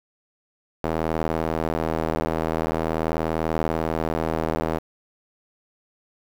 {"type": "tone with band-pass filter", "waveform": "square", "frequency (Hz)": 40.21, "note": "E1", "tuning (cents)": -42, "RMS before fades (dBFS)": -25, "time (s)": [0.83, 4.79], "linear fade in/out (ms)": 10, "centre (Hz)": 590, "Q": 0.96, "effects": ["7-bit"]}